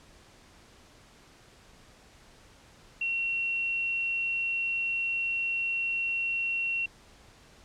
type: tone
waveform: sine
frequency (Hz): 2730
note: F7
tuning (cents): -40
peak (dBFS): -27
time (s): 3.01-6.86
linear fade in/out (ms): 5
effects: pink hiss -56 dBFS RMS until 7.64 s + low-pass 8000 Hz 12 dB/octave